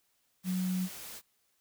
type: tone in noise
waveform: sine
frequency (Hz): 184.1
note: F#3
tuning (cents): -8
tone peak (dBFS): -29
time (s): 0.44-0.89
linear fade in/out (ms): 50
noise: white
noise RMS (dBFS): -45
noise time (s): 0.43-1.22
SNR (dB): +13
effects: white hiss -74 dBFS RMS until 1.6 s